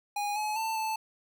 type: tone with pitch steps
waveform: square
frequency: 822 / 851 / 889 / 878 Hz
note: G#5 / G#5 / A5 / A5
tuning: -18 / +42 / +18 / -4 cents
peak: -30 dBFS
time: 0.16-0.96 s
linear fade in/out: 5 ms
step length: 200 ms
effects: none